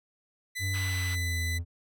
sawtooth tone, 2000 Hz, B6, 21 cents sharp, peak -29 dBFS, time 0.55-1.59 s, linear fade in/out 20 ms
triangle tone with pitch glide, 96.1 to 85.12 Hz, G2 to F2, -34 to -44 cents, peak -27 dBFS, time 0.59-1.65 s, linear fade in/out 50 ms, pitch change -210 cents, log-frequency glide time 0.76-1.4 s
white band-pass noise, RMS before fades -43 dBFS, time 0.73-1.16 s, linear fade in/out 20 ms, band 850 to 3900 Hz, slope 24 dB/octave
effects none

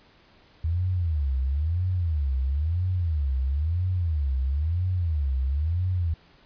sine tone with vibrato, 77.6 Hz, D#2, 4 cents flat, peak -22 dBFS, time 0.64-6.14 s, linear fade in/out 5 ms, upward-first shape sine, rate 1 Hz, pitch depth 300 cents each way, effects pink hiss -57 dBFS RMS until 6.45 s + resampled to 11025 Hz

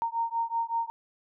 sine beating tone pair, 920 / 925.3 Hz, A#5 / A#5, -23 / -13 cents, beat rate 5.3 Hz, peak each -30 dBFS, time 0.02-0.9 s, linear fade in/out 0 ms, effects none

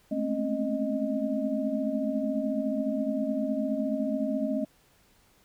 sine tone cluster, 211.8 / 221.5 / 256.7 / 270.8 / 620 Hz, G#3 / A3 / C4 / C#4 / D#5, +34 / +12 / -33 / -40 / -6 cents, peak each -36 / -32 / -37 / -30 / -32 dBFS, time 0.11-4.65 s, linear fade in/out 10 ms, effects pink hiss -63 dBFS RMS until 5.44 s

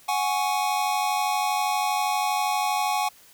square chord, F# suspended second, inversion none, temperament just, 740 / 832.5 / 1110 Hz, F#5 / G#5 / C#6, 0 / +4 / +2 cents, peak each -28 / -26 / -30 dBFS, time 0.08-3.09 s, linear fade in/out 10 ms, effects white hiss -53 dBFS RMS until 3.33 s

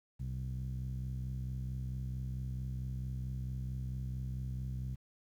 sawtooth tone with low-pass filter, 64.5 Hz, C2, 24 cents flat, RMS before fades -39 dBFS, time 0.19-4.96 s, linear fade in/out 20 ms, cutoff 150 Hz, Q 3.7, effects 11-bit

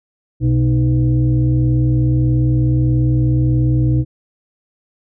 sine tone with frequency modulation, 124.8 Hz, B2, 19 cents sharp, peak -11 dBFS, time 0.4-4.05 s, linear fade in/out 50 ms, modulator 188 Hz, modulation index 0.78, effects none

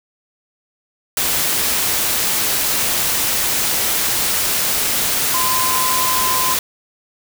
sine tone in noise, 1026 Hz, C6, 34 cents flat, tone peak -19 dBFS, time 5.34-6.54 s, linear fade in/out 2 ms, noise white, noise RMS -18 dBFS, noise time 1.17-6.59 s, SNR -4 dB, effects none

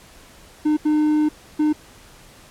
triangle tone bursts at uneven times, 303.7 Hz, D#4, 42 cents flat, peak -13 dBFS, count 3, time 0.65-0.77 / 0.85-1.29 / 1.59-1.73 s, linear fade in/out 10 ms, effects pink hiss -47 dBFS RMS until 2.5 s + low-pass 12000 Hz 12 dB/octave

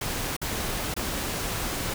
pink noise with dropouts, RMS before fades -30 dBFS, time 0.01-1.94 s, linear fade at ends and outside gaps 5 ms, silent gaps 0.366-0.415 / 0.941-0.964 s, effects none

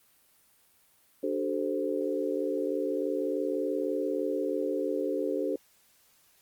sine chord, D dominant seventh, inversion none, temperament equal with one note detuned, 293.7 / 379.7 / 440 / 523.3 Hz, D4 / F#4 / A4 / C5, 0 / +45 / 0 / 0 cents, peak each -33 dBFS, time 1.23-5.56 s, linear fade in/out 5 ms, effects white hiss -64 dBFS RMS until 6.41 s + Opus 32 kbps

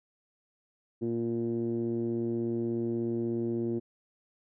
10% pulse tone with low-pass filter, 116.54 Hz, A#2, in tune, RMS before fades -31 dBFS, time 1.01-3.8 s, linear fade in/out 20 ms, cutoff 310 Hz, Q 5.3, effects none

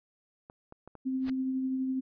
clicks, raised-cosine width 1 ms, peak -33 dBFS, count 4, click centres 0.499 / 0.724 / 0.876 / 0.953 s
sine tone with tremolo, 261.6 Hz, C4, in tune, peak -27 dBFS, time 1.05-2.01 s, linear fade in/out 20 ms, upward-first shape triangle, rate 12 Hz, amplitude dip 30%
pink noise with exponential growth, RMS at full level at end -37 dBFS, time 1.19-1.3 s, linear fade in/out 5 ms, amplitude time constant 22 ms
effects resampled to 11025 Hz

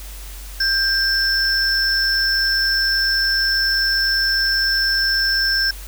triangle tone pair together, 1586 / 5335 Hz, G6 / E8, +20 / +20 cents, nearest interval octave + major sixth, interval 2100 cents, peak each -17 dBFS, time 0.6-5.71 s, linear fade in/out 5 ms, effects added 48 Hz sine -32 dBFS peak until 5.87 s + white hiss -39 dBFS RMS until 5.87 s

